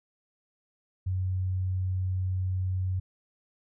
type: tone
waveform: sine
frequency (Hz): 92.9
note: F#2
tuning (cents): +7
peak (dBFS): -26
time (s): 1.06-3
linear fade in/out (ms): 10
effects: none